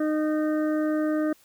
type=harmonic tone; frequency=307.2 Hz; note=D#4; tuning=22 cents flat; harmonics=1 / 2 / 4 / 5 / 6; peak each=-23 / -29 / -38 / -40 / -44 dBFS; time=0-1.33 s; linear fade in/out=5 ms; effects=white hiss -59 dBFS RMS until 1.44 s